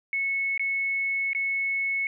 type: tone with dropouts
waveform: sine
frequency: 2200 Hz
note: C#7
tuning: 14 cents flat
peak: -24 dBFS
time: 0.13-2.07 s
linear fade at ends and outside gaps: 1 ms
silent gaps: 0.577-0.595 / 1.332-1.349 s
effects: none